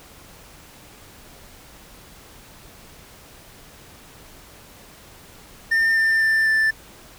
triangle tone with pitch steps, 1806 / 1792.5 / 1779.1 / 1765.8 Hz, A6 / A6 / A6 / A6, +45 / +32 / +19 / +6 cents, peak -14 dBFS, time 5.71-6.71 s, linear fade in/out 10 ms, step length 250 ms, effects pink hiss -46 dBFS RMS until 7.18 s

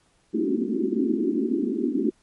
pink band-pass noise, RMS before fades -24 dBFS, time 0.33-2.11 s, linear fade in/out 20 ms, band 210 to 390 Hz, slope 96 dB/octave, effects pink hiss -64 dBFS RMS until 2.22 s + MP3 48 kbps

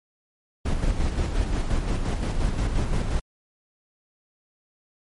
brown noise with tremolo, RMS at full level -22 dBFS, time 0.65-3.2 s, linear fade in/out 10 ms, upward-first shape square, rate 5.7 Hz, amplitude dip 40%, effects MP3 48 kbps

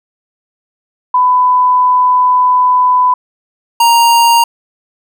sine / square tone pair in turn, 1000 / 934.1 Hz, B5 / A#5, +21 / +3 cents, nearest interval minor second, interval 118 cents, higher first, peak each -6 dBFS, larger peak neither, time 1.14-3.14 / 3.8-4.44 s, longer first, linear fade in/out 5 ms, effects none

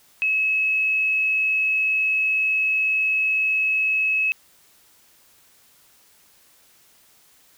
sine tone, 2578 Hz, E7, 39 cents flat, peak -18 dBFS, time 0.22-4.32 s, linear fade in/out 0 ms, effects white hiss -56 dBFS RMS until 7.57 s

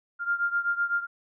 sine beating tone pair, 1396.9 / 1404.8 Hz, F6 / F6, 0 / +10 cents, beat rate 7.9 Hz, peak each -26 / -29 dBFS, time 0.19-1.07 s, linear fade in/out 50 ms, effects none

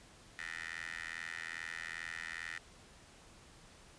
15% pulse tone with high-pass filter, 82.41 Hz, E2, in tune, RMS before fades -44 dBFS, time 0.39-2.58 s, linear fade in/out 0 ms, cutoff 1800 Hz, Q 6.6, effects pink hiss -59 dBFS RMS until 3.98 s + resampled to 22050 Hz

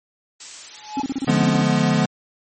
blue noise, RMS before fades -32 dBFS, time 0.4-1.48 s, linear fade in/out 5 ms
triangle tone with exponential growth, 850 Hz, G#5, 40 cents sharp, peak -18 dBFS, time 0.71-1.02 s, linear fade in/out 5 ms, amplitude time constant 66 ms
triangle tone bursts, 270 Hz, C#4, 45 cents flat, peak -18 dBFS, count 11, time 0.97-1.619 s, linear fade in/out 2 ms, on 29 ms, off 33 ms
square chord, D diminished seventh, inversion none, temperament equal with one note detuned, 146.83 / 174.61 / 211.9 / 246.9 Hz, D3 / F3 / Ab3 / Cb4, 0 / 0 / +35 / 0 cents, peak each -22 dBFS, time 1.27-2.06 s, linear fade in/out 10 ms
effects MP3 32 kbps

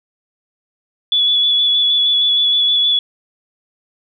sine tone with vibrato, 3420 Hz, A7, 50 cents flat, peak -11 dBFS, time 1.12-2.99 s, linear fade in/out 2 ms, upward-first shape square, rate 6.4 Hz, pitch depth 16 cents each way, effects none

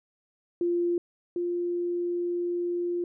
sine tone pair in turn, 347.2 / 349.6 Hz, F4 / F4, -10 / +2 cents, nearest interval unison, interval 12 cents, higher second, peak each -23 / -26 dBFS, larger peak first, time 0.61-0.98 / 1.36-3.04 s, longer second, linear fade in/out 2 ms, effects none

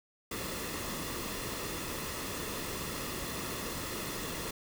pink noise with comb filter, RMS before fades -38 dBFS, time 0.31-4.51 s, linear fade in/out 5 ms, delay 1.3 ms, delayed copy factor -0.5, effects none

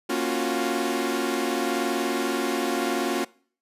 sawtooth chord, Gb major seventh, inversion first, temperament equal with one note detuned, 233.1 / 274.8 / 349.2 / 370 Hz, Bb3 / Db4 / F4 / Gb4, 0 / -15 / 0 / 0 cents, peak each -27 / -25 / -24 / -26 dBFS, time 0.09-3.25 s, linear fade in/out 10 ms, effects noise-tail reverb RT60 0.5 s tail -23 dB re dry + resampled to 32000 Hz

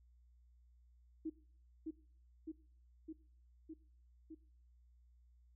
sine tone with echo, 318 Hz, D#4, 38 cents sharp, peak -38 dBFS, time 1.25-1.3 s, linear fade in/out 10 ms, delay 610 ms, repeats 5, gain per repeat -2 dB, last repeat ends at 4.35 s, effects noise-tail reverb RT60 0.5 s tail -20 dB re dry + added 60 Hz sine -64 dBFS peak until 5.55 s

